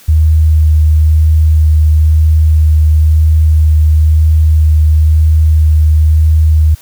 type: tone with vibrato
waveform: sine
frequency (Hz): 77.78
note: D#2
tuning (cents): 0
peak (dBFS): -4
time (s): 0.08-6.75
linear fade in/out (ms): 10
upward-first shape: sine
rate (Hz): 1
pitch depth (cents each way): 13
effects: white hiss -40 dBFS RMS until 6.81 s